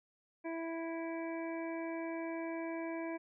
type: harmonic tone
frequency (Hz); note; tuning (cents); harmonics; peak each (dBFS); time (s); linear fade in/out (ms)
329.6; E4; 0; 1 / 2 / 3 / 5 / 6 / 7; -39 / -43 / -48 / -52 / -56 / -50; 0.44-3.18; 20
effects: none